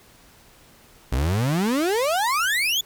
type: exponential sweep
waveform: 35% pulse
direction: up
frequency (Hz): 58 to 3523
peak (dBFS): -18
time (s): 1.12-2.81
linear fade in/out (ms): 5
effects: pink hiss -52 dBFS RMS until 2.85 s